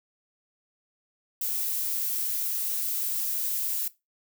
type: noise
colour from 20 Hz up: violet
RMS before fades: -29 dBFS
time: 1.41-3.88 s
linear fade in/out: 5 ms
effects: noise-tail reverb RT60 0.2 s tail -17 dB re dry